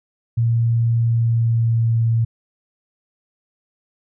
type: tone with pitch glide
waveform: sine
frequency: 116.2 to 114.6 Hz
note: A#2 to A#2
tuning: -5 to -29 cents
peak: -14 dBFS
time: 0.37-2.25 s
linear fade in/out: 10 ms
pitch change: -24 cents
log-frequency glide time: 0.99-1.96 s
effects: none